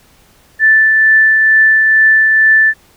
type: tone with tremolo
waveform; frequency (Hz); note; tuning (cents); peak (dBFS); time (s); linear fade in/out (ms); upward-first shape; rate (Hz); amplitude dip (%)
sine; 1760; A6; 0; -4; 0.59-2.74; 50; triangle; 2.2; 30
effects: pink hiss -48 dBFS RMS until 2.96 s